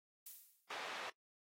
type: noise with exponential decay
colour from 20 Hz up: violet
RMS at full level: -47 dBFS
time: 0.26-0.77 s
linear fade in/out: 5 ms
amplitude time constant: 110 ms
type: band-pass noise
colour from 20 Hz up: pink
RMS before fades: -47 dBFS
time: 0.7-1.1 s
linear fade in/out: 5 ms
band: 720 to 3300 Hz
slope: 12 dB/octave
effects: noise-tail reverb RT60 0.1 s tail -20 dB re dry + AAC 48 kbps